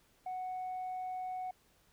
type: tone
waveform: sine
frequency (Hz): 740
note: F#5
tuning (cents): 0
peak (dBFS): -35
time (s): 0.26-1.51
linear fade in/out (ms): 5
effects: tanh soft clip ceiling -35 dBFS + pink hiss -69 dBFS RMS until 1.92 s